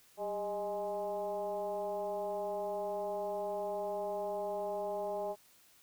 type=tone with frequency modulation; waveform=sine; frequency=618 Hz; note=D#5; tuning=12 cents flat; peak=-34 dBFS; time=0.17-5.36 s; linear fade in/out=50 ms; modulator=214 Hz; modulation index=1.1; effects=white hiss -64 dBFS RMS until 5.82 s